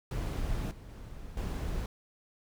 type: noise with level steps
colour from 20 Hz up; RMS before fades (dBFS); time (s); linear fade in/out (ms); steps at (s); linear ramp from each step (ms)
brown; -33 / -47 / -45 / -34; 0.11-1.86; 2; 0.71 / 0.89 / 1.37; 2
effects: none